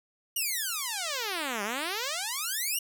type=exponential two-way sweep; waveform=5% pulse; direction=down then up; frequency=2960 to 196 to 2960 Hz; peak=-19 dBFS; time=0.36-2.79 s; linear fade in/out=5 ms; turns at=1.63 s; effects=none